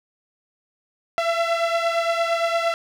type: beating tone pair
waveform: sawtooth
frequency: 670 / 678.7 Hz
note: E5 / F5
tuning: +28 / -50 cents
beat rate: 8.7 Hz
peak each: -17 / -21 dBFS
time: 1.18-2.74 s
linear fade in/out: 0 ms
effects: low-pass 4000 Hz 12 dB/octave + 8-bit